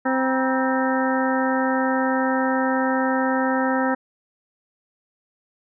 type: harmonic tone with a mistuned harmonic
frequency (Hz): 261.6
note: C4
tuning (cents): 0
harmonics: 1 / 2 / 3 / 4 / 5 / 6 / 7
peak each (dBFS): -22 / -25 / -27 / -28 / -29 / -30 / -30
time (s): 0.05-3.95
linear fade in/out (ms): 10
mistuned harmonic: 4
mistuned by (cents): -150
effects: none